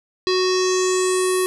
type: tone with low-pass filter sweep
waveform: square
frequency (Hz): 370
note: F#4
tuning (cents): 0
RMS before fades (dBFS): -19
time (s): 0.27-1.46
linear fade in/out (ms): 0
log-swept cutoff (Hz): 4500 to 11000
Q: 4.9
effects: none